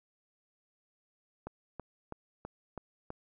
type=click train; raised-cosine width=1 ms; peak=-26 dBFS; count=6; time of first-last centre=1.47-3.104 s; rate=3.06 Hz; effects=none